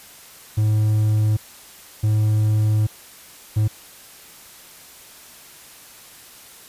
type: tone bursts at uneven times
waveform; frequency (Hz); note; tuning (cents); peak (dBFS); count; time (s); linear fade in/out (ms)
triangle; 107.3; A2; -43; -13; 3; 0.57-1.37 / 2.03-2.87 / 3.56-3.68; 10
effects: white hiss -44 dBFS RMS until 6.68 s + resampled to 32000 Hz